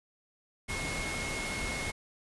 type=tone in noise; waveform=sine; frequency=2171 Hz; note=C#7; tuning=37 cents flat; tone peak=-37 dBFS; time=0.68-1.92 s; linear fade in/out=20 ms; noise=pink; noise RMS=-36 dBFS; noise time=0.68-1.92 s; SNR=-4 dB; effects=resampled to 24000 Hz